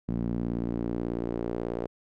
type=tone with band-pass filter sweep; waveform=sawtooth; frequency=58.27 Hz; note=A#1; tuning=in tune; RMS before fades=-31 dBFS; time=0.08-1.87 s; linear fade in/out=10 ms; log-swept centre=210 to 450 Hz; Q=1.9; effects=none